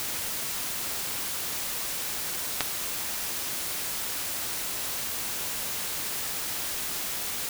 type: clicks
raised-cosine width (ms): 0.2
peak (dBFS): -6 / -15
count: 2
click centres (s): 2.607 / 2.614
effects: white hiss -32 dBFS RMS until 7.49 s